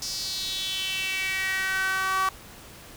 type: tone with high-pass filter sweep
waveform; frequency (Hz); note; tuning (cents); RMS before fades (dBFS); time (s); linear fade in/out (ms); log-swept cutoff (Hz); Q
sawtooth; 380.5; F#4; +48; -28; 0.02-2.29; 2; 5300 to 1100; 4.7
effects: pink hiss -46 dBFS RMS until 2.96 s